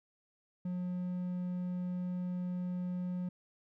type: tone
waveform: triangle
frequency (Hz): 179.9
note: F#3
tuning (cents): -48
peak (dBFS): -32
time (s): 0.65-3.29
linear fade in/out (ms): 5
effects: none